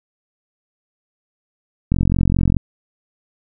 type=click train; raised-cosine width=5 ms; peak=-4 dBFS; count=30; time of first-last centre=1.92-2.567 s; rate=44.8 Hz; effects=none